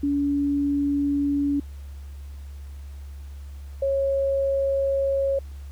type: tone pair in turn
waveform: sine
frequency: 284.6 / 547.6 Hz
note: C#4 / C#5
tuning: +46 / -21 cents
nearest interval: major seventh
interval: 1133 cents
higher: second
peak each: -20 dBFS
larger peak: neither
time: 0.03-1.6 / 3.82-5.39 s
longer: neither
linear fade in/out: 5 ms
effects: added 70 Hz sine -35 dBFS peak until 5.71 s + pink hiss -56 dBFS RMS until 5.71 s